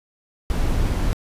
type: noise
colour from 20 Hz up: brown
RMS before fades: -20 dBFS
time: 0.5-1.13 s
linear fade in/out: 0 ms
effects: resampled to 32000 Hz